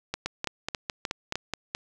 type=two click trains; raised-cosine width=0.2 ms; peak=-12 / -12 dBFS; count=8 / 5; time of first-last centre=0.26-1.749 / 0.14-1.356 s; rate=4.7 / 3.29 Hz; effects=none